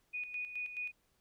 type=tone with tremolo; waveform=sine; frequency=2472 Hz; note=D#7; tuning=12 cents flat; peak=-36 dBFS; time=0.13-0.92 s; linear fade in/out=20 ms; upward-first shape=square; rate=4.7 Hz; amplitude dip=60%; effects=pink hiss -75 dBFS RMS until 1.2 s